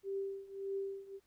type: tone with tremolo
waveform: sine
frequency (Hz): 392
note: G4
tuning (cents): 0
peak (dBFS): -34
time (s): 0.03-1.2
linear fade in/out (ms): 50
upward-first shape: triangle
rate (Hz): 1.7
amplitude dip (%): 90
effects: pink hiss -75 dBFS RMS until 1.26 s